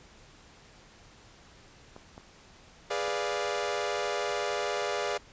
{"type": "clicks", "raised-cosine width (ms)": 1, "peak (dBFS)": -31, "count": 3, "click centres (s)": [1.964, 2.179, 3.081]}
{"type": "chord", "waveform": "sawtooth", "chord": "G# diminished seventh", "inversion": "none", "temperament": "equal", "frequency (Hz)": [415.3, 493.9, 587.3, 698.5], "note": ["G#4", "B4", "D5", "F5"], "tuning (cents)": [0, 0, 0, 0], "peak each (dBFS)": [-30, -32, -30, -32], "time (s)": [2.9, 5.18], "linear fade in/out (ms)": 10}
{"effects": ["pink hiss -55 dBFS RMS until 5.32 s", "resampled to 16000 Hz"]}